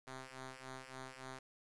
5% pulse ring-modulated tone, 130.81 Hz, C3, in tune, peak -34 dBFS, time 0.07-1.39 s, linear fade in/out 2 ms, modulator 525 Hz, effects resampled to 24000 Hz + 12-bit

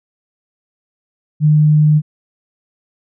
sine tone, 151.8 Hz, D#3, 42 cents flat, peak -7 dBFS, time 1.4-2.02 s, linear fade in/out 50 ms, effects none

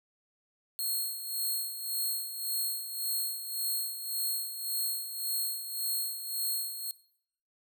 5% pulse tone with tremolo, 4261 Hz, C8, 31 cents sharp, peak -22 dBFS, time 0.79-6.91 s, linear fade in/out 0 ms, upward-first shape sine, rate 1.8 Hz, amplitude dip 65%, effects noise-tail reverb RT60 0.7 s tail -22 dB re dry

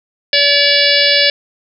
harmonic tone, 573 Hz, D5, 43 cents flat, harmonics 1 / 3 / 4 / 5 / 6 / 7 / 8 / 9, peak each -17 / -17 / -17 / -17 / -17 / -17 / -17 / -17 dBFS, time 0.33-1.3 s, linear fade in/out 2 ms, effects none

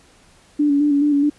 sine tone with vibrato, 289.2 Hz, D4, 27 cents flat, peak -13 dBFS, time 0.59-1.3 s, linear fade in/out 10 ms, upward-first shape square, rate 4.7 Hz, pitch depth 32 cents each way, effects pink hiss -52 dBFS RMS until 1.38 s + resampled to 24000 Hz

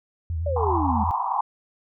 sine tone with vibrato, 82 Hz, E2, 9 cents flat, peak -24 dBFS, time 0.3-1.11 s, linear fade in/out 0 ms, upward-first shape square, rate 9.3 Hz, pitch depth 58 cents each way
sine exponential sweep, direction down, 596 to 201.8 Hz, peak -24 dBFS, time 0.46-1.04 s, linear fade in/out 5 ms
pink band-pass noise, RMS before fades -25 dBFS, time 0.56-1.41 s, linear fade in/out 5 ms, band 770 to 1100 Hz, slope 96 dB/octave
effects none

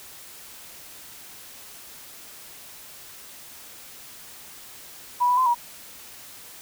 sine tone with pitch steps, 979 / 987 / 1028 / 955 Hz, B5 / B5 / C6 / A#5, -15 / -1 / -31 / +42 cents, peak -17 dBFS, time 5.2-5.548 s, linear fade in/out 20 ms, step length 87 ms, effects white hiss -44 dBFS RMS until 6.61 s

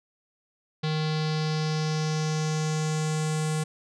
square tone with low-pass filter sweep, 155.3 Hz, D#3, 3 cents flat, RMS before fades -27 dBFS, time 0.83-3.64 s, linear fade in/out 10 ms, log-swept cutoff 4100 to 8600 Hz, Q 3.2, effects none

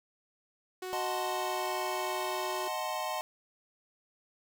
sawtooth tone, 369.9 Hz, F#4, in tune, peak -33 dBFS, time 0.82-2.68 s, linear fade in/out 5 ms
square chord, D# diminished seventh, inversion none, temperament equal, 622.3 / 740 / 880 / 1046.5 Hz, D#5 / F#5 / A5 / C6, 0 / 0 / 0 / 0 cents, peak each -39 dBFS, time 0.93-3.21 s, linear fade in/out 0 ms
effects 10-bit

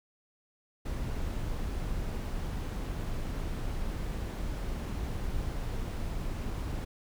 brown noise, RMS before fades -34 dBFS, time 0.85-6.85 s, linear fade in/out 10 ms, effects none

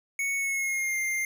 square tone with pitch glide, 2217 to 2105 Hz, C#7 to C7, 0 to +10 cents, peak -27 dBFS, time 0.19-1.25 s, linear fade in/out 2 ms, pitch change -90 cents, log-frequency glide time 0.36-0.98 s, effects none

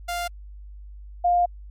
sawtooth / sine tone pair in turn, 698.5 / 704.6 Hz, F5 / F5, 0 / +15 cents, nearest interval unison, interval 15 cents, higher second, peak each -22 / -16 dBFS, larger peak second, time 0.08-0.28 / 1.24-1.46 s, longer second, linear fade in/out 10 ms, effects added 50 Hz sine -38 dBFS peak until 1.7 s + MP3 64 kbps

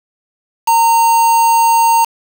triangle tone with quantisation, 920 Hz, A#5, 23 cents flat, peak -6 dBFS, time 0.67-2.05 s, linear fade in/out 10 ms, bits 3, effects none

